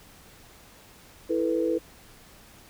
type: chord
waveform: sine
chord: E suspended fourth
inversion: none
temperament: equal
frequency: 329.6 / 440 / 493.9 Hz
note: E4 / A4 / B4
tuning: 0 / 0 / 0 cents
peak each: -26 / -29 / -27 dBFS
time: 1.29-1.79 s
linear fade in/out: 20 ms
effects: pink hiss -52 dBFS RMS until 2.69 s